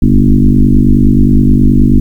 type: tone with frequency modulation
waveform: sine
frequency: 127.1 Hz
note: C3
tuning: 50 cents flat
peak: -3 dBFS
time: 0.02-2 s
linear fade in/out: 5 ms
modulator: 49.5 Hz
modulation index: 3.3
effects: 7-bit